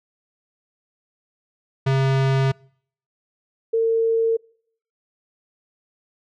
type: tone pair in turn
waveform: square / sine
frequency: 134.5 / 453.5 Hz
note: C3 / A#4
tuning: +48 / -48 cents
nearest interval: octave + major sixth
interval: 2104 cents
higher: second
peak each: -17 / -16 dBFS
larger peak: second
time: 1.86-2.52 / 3.73-4.37 s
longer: first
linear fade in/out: 10 ms
effects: noise-tail reverb RT60 0.6 s tail -26 dB re dry + low-pass 4000 Hz 12 dB/octave

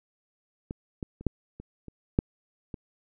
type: clicks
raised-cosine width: 3 ms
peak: -21 / -20 / -29 / -11 / -28 / -29 / -8 / -23 dBFS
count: 8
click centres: 0.709 / 1.028 / 1.21 / 1.267 / 1.6 / 1.883 / 2.189 / 2.742 s
effects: none

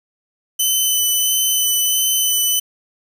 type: tone with vibrato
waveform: 10% pulse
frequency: 3020 Hz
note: F#7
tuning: 35 cents sharp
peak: -7 dBFS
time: 0.59-2.6 s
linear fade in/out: 10 ms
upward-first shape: sine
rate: 1.5 Hz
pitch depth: 15 cents each way
effects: 7-bit

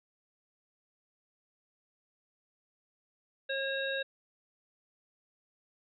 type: harmonic tone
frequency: 542 Hz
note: C#5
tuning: 39 cents flat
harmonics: 1 / 3 / 5 / 7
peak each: -35 / -35 / -43 / -39 dBFS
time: 3.49-4.03 s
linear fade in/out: 10 ms
effects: none

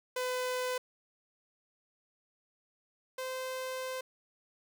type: tone pair in turn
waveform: sawtooth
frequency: 504 / 517 Hz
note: B4 / C5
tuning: +35 / -21 cents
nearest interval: unison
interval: 44 cents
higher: second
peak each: -28 / -32 dBFS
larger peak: first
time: 0.16-0.78 / 3.18-4.01 s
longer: second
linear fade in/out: 5 ms
effects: none

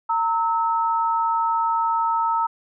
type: tone pair together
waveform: sine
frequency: 917 / 1296.8 Hz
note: A#5 / E6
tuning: -29 / -29 cents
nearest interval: tritone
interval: 600 cents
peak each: -20 / -23 dBFS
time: 0.09-2.47 s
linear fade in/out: 10 ms
effects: none

